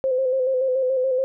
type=tone with vibrato; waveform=sine; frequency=519 Hz; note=C5; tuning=14 cents flat; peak=-18 dBFS; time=0.04-1.24 s; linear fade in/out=0 ms; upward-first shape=square; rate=7 Hz; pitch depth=38 cents each way; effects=none